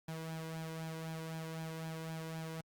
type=tone with flanger; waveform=sawtooth; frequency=161.3 Hz; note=E3; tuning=37 cents flat; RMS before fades=-43 dBFS; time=0.08-2.61 s; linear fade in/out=5 ms; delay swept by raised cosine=1.2 to 2.03 ms; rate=3.9 Hz; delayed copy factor=+0.6; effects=Opus 48 kbps